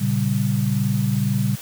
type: chord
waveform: sine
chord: G diminished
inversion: first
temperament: equal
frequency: 116.54 / 138.59 / 196 Hz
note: Bb2 / Db3 / G3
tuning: 0 / 0 / 0 cents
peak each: -22 dBFS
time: 0-1.56 s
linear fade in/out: 20 ms
effects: white hiss -37 dBFS RMS until 1.61 s + high-pass 60 Hz 12 dB/octave